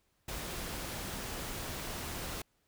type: noise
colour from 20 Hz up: pink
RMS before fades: -40 dBFS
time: 0.28-2.42 s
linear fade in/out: 5 ms
effects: pink hiss -75 dBFS RMS until 2.67 s